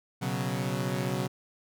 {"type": "chord", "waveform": "sawtooth", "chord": "B suspended second", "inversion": "none", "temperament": "equal", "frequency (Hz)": [123.47, 138.59, 185], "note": ["B2", "C#3", "F#3"], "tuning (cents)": [0, 0, 0], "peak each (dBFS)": -29, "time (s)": [0.21, 1.28], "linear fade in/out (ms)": 20, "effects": []}